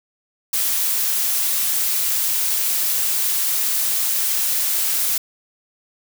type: noise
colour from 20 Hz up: blue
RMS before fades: -20 dBFS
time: 0.53-5.18 s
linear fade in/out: 5 ms
effects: none